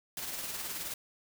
white noise with tremolo, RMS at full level -37 dBFS, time 0.17-0.94 s, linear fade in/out 2 ms, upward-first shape sine, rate 19 Hz, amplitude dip 40%, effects none

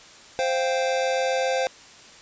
square chord, C suspended fourth, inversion none, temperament just, 523.3 / 697.7 / 784.9 Hz, C5 / F5 / G5, 0 / -2 / +2 cents, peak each -24 / -29 / -30 dBFS, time 0.39-1.67 s, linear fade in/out 0 ms, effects white hiss -47 dBFS RMS until 2.21 s + resampled to 16000 Hz

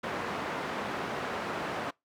white band-pass noise, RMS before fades -35 dBFS, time 0.03-1.91 s, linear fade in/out 10 ms, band 130 to 1300 Hz, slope 12 dB/octave, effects noise-tail reverb RT60 0.2 s tail -25 dB re dry

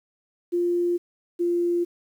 sine tone pair in turn, 349.2 / 347 Hz, F4 / F4, 0 / -11 cents, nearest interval unison, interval 11 cents, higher first, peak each -20 dBFS, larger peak neither, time 0.52-0.98 / 1.39-1.85 s, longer neither, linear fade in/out 20 ms, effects 9-bit

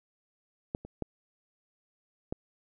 clicks, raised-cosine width 2 ms, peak -18 / -30 / -19 / -19 dBFS, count 4, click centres 0.749 / 0.85 / 1.023 / 2.325 s, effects none

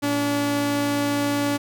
sawtooth tone pair together, 113.9 / 287 Hz, A#2 / D4, -40 / -40 cents, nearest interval octave + major third, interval 1600 cents, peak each -27 / -17 dBFS, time 0.02-1.58 s, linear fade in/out 20 ms, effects none

